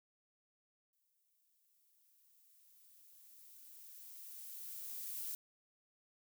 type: noise with exponential growth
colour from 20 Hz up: violet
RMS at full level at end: -42 dBFS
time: 0.93-5.35 s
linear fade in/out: 1 ms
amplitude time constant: 960 ms
effects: none